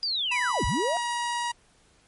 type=linear two-way sweep; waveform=sine; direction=down then up; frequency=4901 to 32.53 to 735 Hz; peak=-25 dBFS; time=0.03-0.97 s; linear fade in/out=0 ms; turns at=0.65 s
type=tone with pitch glide; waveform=sawtooth; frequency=983 to 955 Hz; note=B5 to A#5; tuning=-8 to +42 cents; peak=-23 dBFS; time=0.31-1.52 s; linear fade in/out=10 ms; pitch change=-50 cents; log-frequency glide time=0.51-0.97 s
effects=pink hiss -61 dBFS RMS until 2.07 s + MP3 48 kbps